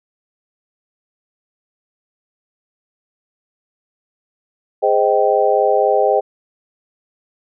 sine chord, Ab major seventh, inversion none, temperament just, 415.3 / 519.1 / 623 / 778.7 Hz, Ab4 / C5 / Eb5 / G5, 0 / -14 / +2 / -12 cents, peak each -17 dBFS, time 4.82-6.21 s, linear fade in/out 20 ms, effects none

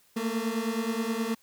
30% pulse beating tone pair, 221.6 / 231.1 Hz, A3 / A#3, +13 / -15 cents, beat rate 9.5 Hz, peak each -28 dBFS, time 0.16-1.35 s, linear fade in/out 10 ms, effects white hiss -63 dBFS RMS until 1.42 s

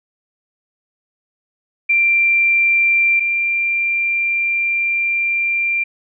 sine tone pair in turn, 2364 / 2374 Hz, D7 / D7, +11 / +18 cents, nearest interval unison, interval 7 cents, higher second, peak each -11 / -15 dBFS, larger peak first, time 1.89-3.2 / 3.2-5.84 s, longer second, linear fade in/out 10 ms, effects none

